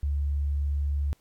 sine tone, 71.6 Hz, D2, 43 cents flat, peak -24 dBFS, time 0.03-1.13 s, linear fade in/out 0 ms, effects pink hiss -66 dBFS RMS until 1.2 s + AAC 64 kbps

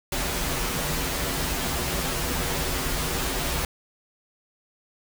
pink noise with comb filter, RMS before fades -27 dBFS, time 0.12-3.65 s, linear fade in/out 2 ms, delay 9.5 ms, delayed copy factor -1, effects none

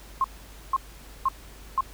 sine tone bursts, 1066 Hz, C6, 32 cents sharp, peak -19 dBFS, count 4, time 0.21-1.808 s, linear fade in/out 2 ms, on 32 ms, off 490 ms, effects added 50 Hz sine -45 dBFS peak until 1.93 s + pink hiss -49 dBFS RMS until 1.93 s

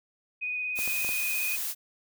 sine tone with vibrato, 2489 Hz, D#7, in tune, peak -29 dBFS, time 0.41-1.57 s, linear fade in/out 20 ms, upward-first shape sine, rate 17 Hz, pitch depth 18 cents each way
blue noise, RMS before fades -32 dBFS, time 0.75-1.75 s, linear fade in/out 50 ms
clicks, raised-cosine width 1 ms, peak -26 dBFS, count 4, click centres 0.79 / 0.877 / 1.047 / 1.091 s
effects none

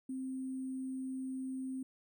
sine tone with sample-and-hold, 261.6 Hz, C4, in tune, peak -37 dBFS, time 0.09-1.83 s, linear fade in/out 5 ms, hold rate 8820 Hz, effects none

